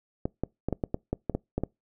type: clicks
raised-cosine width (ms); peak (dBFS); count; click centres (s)
2; -14; 11; 0.255 / 0.436 / 0.686 / 0.727 / 0.838 / 0.944 / 1.13 / 1.297 / 1.35 / 1.58 / 1.636
effects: noise-tail reverb RT60 0.2 s tail -25 dB re dry